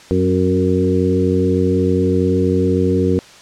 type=harmonic tone with a mistuned harmonic; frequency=92.5 Hz; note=F#2; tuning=in tune; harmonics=1 / 2 / 3 / 4 / 5; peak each=-19 / -19 / -19 / -19 / -19 dBFS; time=0.11-3.19 s; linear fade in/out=0 ms; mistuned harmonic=3; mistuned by=-21 cents; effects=white hiss -41 dBFS RMS until 3.41 s + low-pass 6000 Hz 12 dB/octave